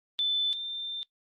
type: tone pair in turn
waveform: sine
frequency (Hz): 3520 / 3579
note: A7 / A7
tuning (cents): 0 / +29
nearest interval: unison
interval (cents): 29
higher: second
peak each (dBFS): -24 / -33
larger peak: first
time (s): 0.19-0.53 / 0.53-1.03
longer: second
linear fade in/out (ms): 0
effects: noise-tail reverb RT60 0.1 s tail -19 dB re dry + Opus 32 kbps